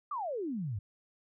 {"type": "exponential sweep", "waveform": "sine", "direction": "down", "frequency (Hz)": [1234, 92.3], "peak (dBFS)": -33, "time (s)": [0.11, 0.79], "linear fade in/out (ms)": 5, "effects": []}